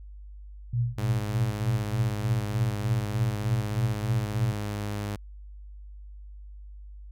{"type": "tone with tremolo", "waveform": "sine", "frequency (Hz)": 119.8, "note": "A#2", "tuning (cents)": 48, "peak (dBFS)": -21, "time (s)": [0.73, 4.53], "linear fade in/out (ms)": 5, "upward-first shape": "triangle", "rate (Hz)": 3.3, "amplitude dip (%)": 100}
{"type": "tone with vibrato", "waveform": "sawtooth", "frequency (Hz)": 103.7, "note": "G#2", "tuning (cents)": -2, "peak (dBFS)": -26, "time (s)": [0.98, 5.16], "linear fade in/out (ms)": 5, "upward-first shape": "triangle", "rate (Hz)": 0.41, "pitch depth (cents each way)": 14}
{"effects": ["added 50 Hz sine -41 dBFS peak until 7.11 s"]}